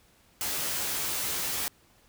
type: noise with comb filter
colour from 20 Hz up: white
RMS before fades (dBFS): -31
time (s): 0.41-1.68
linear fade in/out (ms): 0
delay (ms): 14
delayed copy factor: +0.95
effects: pink hiss -62 dBFS RMS until 2.08 s